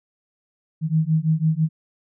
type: beating tone pair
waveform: sine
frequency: 155.56 / 161.56 Hz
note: D#3 / E3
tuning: 0 / -35 cents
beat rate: 6 Hz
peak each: -20 dBFS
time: 0.81-1.69 s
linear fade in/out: 50 ms
effects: none